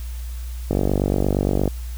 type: click train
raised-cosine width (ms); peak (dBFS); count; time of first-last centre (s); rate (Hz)
2; -6; 48; 0.71-1.677; 48.6
effects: added 60 Hz sine -27 dBFS peak until 1.97 s + white hiss -45 dBFS RMS until 1.97 s